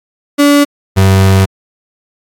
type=tone pair in turn; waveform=35% pulse; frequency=287.6 / 95.97 Hz; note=D4 / G2; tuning=-36 / -36 cents; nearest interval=octave + perfect fifth; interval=1900 cents; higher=first; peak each=-3 dBFS; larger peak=neither; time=0.38-0.65 / 0.96-1.46 s; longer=second; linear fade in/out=20 ms; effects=AAC 64 kbps